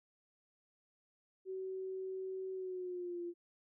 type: tone with pitch glide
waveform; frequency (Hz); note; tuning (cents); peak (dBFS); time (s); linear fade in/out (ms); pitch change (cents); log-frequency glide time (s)
sine; 378 to 346.6; F#4 to F4; +37 to -13; -39; 1.45-3.34; 50; -150; 2.53-3.22
effects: none